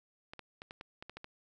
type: clicks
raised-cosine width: 0.3 ms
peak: -29 dBFS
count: 9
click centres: 0.335 / 0.393 / 0.619 / 0.709 / 0.811 / 1.025 / 1.096 / 1.17 / 1.244 s
effects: none

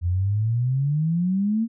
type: exponential sweep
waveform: sine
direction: up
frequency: 84.5 to 233.1 Hz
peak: -19 dBFS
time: 0.01-1.68 s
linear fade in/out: 50 ms
effects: none

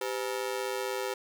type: ring-modulated tone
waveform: sawtooth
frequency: 450.4 Hz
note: A4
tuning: 40 cents sharp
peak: -24 dBFS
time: 0.01-1.14 s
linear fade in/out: 5 ms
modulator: 57.9 Hz
effects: none

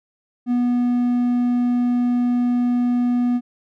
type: tone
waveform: triangle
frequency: 244.1 Hz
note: B3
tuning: 20 cents flat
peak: -14 dBFS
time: 0.46-3.41 s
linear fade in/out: 50 ms
effects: none

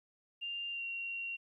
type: tone with pitch glide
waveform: sine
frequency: 2794 to 2751 Hz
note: F7 to F7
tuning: 0 to -27 cents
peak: -37 dBFS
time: 0.41-1.37 s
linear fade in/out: 20 ms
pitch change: -27 cents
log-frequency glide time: 0.7-0.84 s
effects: 13-bit

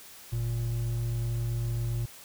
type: tone pair together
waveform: triangle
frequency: 49 / 116.54 Hz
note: G1 / A#2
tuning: 0 / 0 cents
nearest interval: octave + minor third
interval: 1500 cents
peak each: -34 / -26 dBFS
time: 0.32-2.06 s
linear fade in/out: 10 ms
effects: white hiss -49 dBFS RMS until 2.24 s

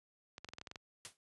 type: clicks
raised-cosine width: 0.2 ms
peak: -29 dBFS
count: 9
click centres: 0.381 / 0.446 / 0.488 / 0.535 / 0.584 / 0.614 / 0.672 / 0.714 / 0.758 s
type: noise with exponential decay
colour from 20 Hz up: white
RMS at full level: -43 dBFS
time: 1.05-1.17 s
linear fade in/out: 0 ms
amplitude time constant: 25 ms
effects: high-pass 60 Hz 12 dB/octave + resampled to 24000 Hz

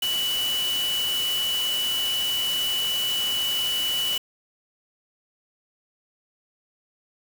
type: tone in noise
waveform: sine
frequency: 2960 Hz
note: F#7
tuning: in tune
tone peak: -23 dBFS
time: 0.02-4.18 s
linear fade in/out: 5 ms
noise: white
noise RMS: -32 dBFS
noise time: 0.02-4.18 s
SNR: +6 dB
effects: none

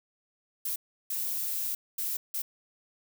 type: noise bursts at uneven times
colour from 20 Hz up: violet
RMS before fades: -32 dBFS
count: 4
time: 0.65-0.76 / 1.1-1.75 / 1.98-2.17 / 2.34-2.42 s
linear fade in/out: 5 ms
effects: none

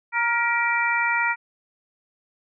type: harmonic tone with a mistuned harmonic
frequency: 468.3 Hz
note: A#4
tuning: 8 cents sharp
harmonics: 2 / 3 / 4 / 5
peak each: -25 / -25 / -25 / -25 dBFS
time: 0.12-1.36 s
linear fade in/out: 50 ms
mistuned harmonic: 4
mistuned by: +34 cents
effects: none

